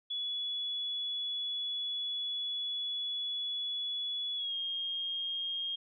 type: tone with pitch glide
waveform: sine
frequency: 3400 to 3237 Hz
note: G#7 to G#7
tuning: +40 to -45 cents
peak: -33 dBFS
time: 0.1-5.76 s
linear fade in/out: 10 ms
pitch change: -85 cents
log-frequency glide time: 4.36-4.54 s
effects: none